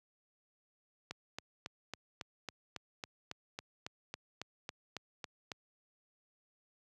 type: click train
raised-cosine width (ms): 0.2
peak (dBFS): -23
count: 17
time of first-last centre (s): 1.11-5.518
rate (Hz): 3.63
effects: high-pass 80 Hz 12 dB/octave